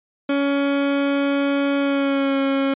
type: tone with pitch glide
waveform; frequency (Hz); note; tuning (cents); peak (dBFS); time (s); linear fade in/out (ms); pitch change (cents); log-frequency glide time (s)
30% pulse; 280.5 to 273.1; C#4 to C#4; +21 to -26; -15; 0.29-2.74; 5; -47; 1.79-2.39
effects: resampled to 8000 Hz